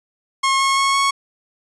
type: tone with pitch steps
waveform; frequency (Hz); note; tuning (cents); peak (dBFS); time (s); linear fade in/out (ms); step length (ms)
sawtooth; 1080 / 1088.1 / 1096.3 / 1104.6; C#6 / C#6 / C#6 / C#6; -45 / -33 / -20 / -6; -11; 0.43-1.11; 10; 170
effects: resampled to 22050 Hz